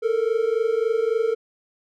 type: tone pair together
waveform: triangle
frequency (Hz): 440 / 463.6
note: A4 / A#4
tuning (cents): 0 / -10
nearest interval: minor second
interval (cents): 90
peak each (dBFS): -20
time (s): 0.02-1.35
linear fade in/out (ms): 20
effects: none